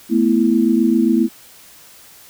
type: chord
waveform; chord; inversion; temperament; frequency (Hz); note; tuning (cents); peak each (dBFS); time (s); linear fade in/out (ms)
sine; A suspended second; none; just; 220 / 247.5 / 330; A3 / B3 / E4; 0 / +4 / +2; -16; 0.09-1.29; 50
effects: white hiss -44 dBFS RMS until 2.29 s